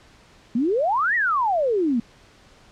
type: exponential two-way sweep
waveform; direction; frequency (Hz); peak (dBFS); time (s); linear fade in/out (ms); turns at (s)
sine; up then down; 220 to 1975.5 to 220; -18; 0.55-2; 5; 1.15
effects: pink hiss -52 dBFS RMS until 2.71 s + low-pass 6000 Hz 12 dB/octave